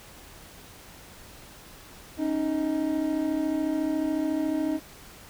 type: tone cluster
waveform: triangle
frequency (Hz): 276.7 / 310.7 / 629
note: C#4 / D#4 / D#5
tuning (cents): -3 / -2 / +19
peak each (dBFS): -28 / -24 / -33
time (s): 2.17-4.8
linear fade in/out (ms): 50
effects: pink hiss -48 dBFS RMS until 5.29 s